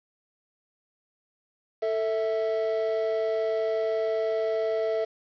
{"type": "tone pair together", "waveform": "triangle", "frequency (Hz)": [443.7, 655], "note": ["A4", "E5"], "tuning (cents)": [14, -11], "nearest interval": "perfect fifth", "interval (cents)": 675, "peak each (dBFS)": -25, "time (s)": [1.82, 5.05], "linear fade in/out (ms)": 10, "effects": ["resampled to 11025 Hz", "8-bit"]}